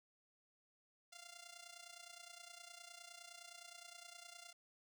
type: tone with amplitude modulation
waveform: 5% pulse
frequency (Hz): 695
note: F5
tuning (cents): -9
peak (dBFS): -40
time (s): 1.12-4.53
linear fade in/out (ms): 10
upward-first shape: sine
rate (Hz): 29.7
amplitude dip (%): 75
effects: none